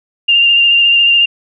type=tone with vibrato; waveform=sine; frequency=2794 Hz; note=F7; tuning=in tune; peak=-6 dBFS; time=0.28-1.26 s; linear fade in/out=10 ms; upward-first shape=sine; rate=14 Hz; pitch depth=20 cents each way; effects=none